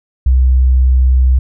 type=tone; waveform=sine; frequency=64 Hz; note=C2; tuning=38 cents flat; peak=-6 dBFS; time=0.26-1.39 s; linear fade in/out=5 ms; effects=none